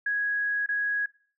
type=tone with dropouts; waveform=sine; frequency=1661.2 Hz; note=G#6; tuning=in tune; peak=-24 dBFS; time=0.06-1.06 s; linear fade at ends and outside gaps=5 ms; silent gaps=0.662-0.688 s; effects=noise-tail reverb RT60 0.5 s tail -22 dB re dry